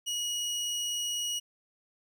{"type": "tone", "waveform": "25% pulse", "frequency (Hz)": 2904, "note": "F#7", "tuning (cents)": -33, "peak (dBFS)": -27, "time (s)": [0.06, 1.4], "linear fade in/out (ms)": 20, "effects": []}